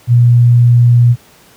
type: tone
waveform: sine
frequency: 120.3 Hz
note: B2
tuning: 45 cents flat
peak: -3 dBFS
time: 0.07-1.16 s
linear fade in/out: 50 ms
effects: pink hiss -44 dBFS RMS until 1.56 s + high-pass 80 Hz 12 dB/octave